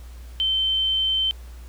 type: tone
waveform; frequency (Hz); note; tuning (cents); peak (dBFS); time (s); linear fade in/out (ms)
sine; 3095; G7; -23; -19; 0.4-1.31; 0
effects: added 60 Hz sine -37 dBFS peak until 1.68 s + pink hiss -52 dBFS RMS until 1.68 s